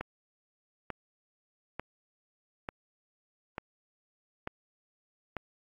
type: click train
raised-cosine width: 0.5 ms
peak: -20 dBFS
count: 7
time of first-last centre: 0.01-5.367 s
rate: 1.12 Hz
effects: AAC 48 kbps